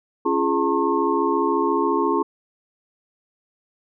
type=tone cluster; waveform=sine; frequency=275.7 / 341.8 / 416.1 / 903 / 1077 Hz; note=C#4 / F4 / G#4 / A5 / C6; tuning=-9 / -37 / +3 / +45 / +50 cents; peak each=-25 / -23 / -23 / -26 / -24 dBFS; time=0.25-2.23 s; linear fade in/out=10 ms; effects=none